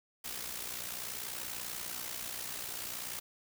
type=noise with amplitude modulation; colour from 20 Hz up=white; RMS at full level=-38 dBFS; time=0.24-3.2 s; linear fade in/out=10 ms; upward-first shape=sine; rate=60.5 Hz; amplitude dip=60%; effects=none